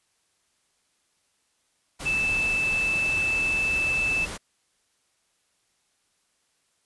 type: tone in noise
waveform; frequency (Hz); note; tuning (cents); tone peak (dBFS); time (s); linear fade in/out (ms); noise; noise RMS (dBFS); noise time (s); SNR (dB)
sine; 2634; E7; -2; -22; 2.05-4.26; 20; pink; -35; 1.99-4.38; +10
effects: white hiss -70 dBFS RMS until 6.85 s + resampled to 24000 Hz